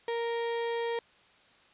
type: tone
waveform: 35% pulse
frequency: 466.2 Hz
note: A#4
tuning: in tune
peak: -28 dBFS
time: 0.08-0.99 s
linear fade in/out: 2 ms
effects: white hiss -61 dBFS RMS until 1.73 s + resampled to 8000 Hz